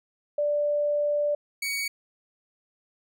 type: tone pair in turn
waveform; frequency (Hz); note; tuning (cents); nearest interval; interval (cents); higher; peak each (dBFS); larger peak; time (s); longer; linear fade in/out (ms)
sine / sawtooth; 587.3 / 2246; D5 / C#7; 0 / +22; octave + major seventh; 2322; second; -22 / -24; first; 0.38-1.35 / 1.62-1.88; first; 5
effects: none